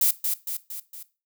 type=noise with echo; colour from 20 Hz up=violet; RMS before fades=-20 dBFS; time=0.01-0.11 s; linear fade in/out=5 ms; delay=230 ms; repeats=4; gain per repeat=-5 dB; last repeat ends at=1.03 s; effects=noise-tail reverb RT60 0.3 s tail -17 dB re dry